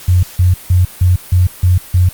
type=tone bursts; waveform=sine; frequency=90.3 Hz; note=F#2; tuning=42 cents flat; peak=-6 dBFS; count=7; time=0.08-2.09 s; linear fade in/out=5 ms; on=150 ms; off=160 ms; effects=white hiss -34 dBFS RMS until 2.13 s + Opus 48 kbps